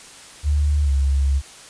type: tone with pitch glide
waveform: sine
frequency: 73.42 to 68.9 Hz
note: D2 to C#2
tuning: 0 to -10 cents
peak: -15 dBFS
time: 0.43-1.42 s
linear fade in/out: 50 ms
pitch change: -110 cents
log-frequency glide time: 0.84-0.9 s
effects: white hiss -42 dBFS RMS until 1.69 s + resampled to 22050 Hz